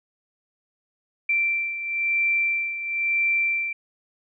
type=beating tone pair; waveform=sine; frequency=2349 / 2350 Hz; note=D7 / D7; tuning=0 / +1 cents; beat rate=1 Hz; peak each=-22 / -28 dBFS; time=1.29-3.73 s; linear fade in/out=5 ms; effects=none